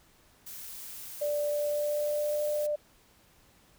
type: noise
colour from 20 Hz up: blue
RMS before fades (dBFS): -43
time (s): 0.46-2.67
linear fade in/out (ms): 10
type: tone with pitch glide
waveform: sine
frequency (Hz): 587.3 to 595.2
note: D5 to D5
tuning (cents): 0 to +23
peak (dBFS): -27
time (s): 1.21-2.76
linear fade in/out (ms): 10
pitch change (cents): +23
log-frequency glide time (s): 1.51-2.45
effects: pink hiss -62 dBFS RMS until 3.78 s